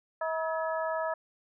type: harmonic tone with a mistuned harmonic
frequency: 321.2 Hz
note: E4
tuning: 45 cents flat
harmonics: 2 / 3 / 4 / 5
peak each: -31 / -35 / -37 / -39 dBFS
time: 0.21-1.14 s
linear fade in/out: 5 ms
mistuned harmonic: 5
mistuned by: +91 cents
effects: none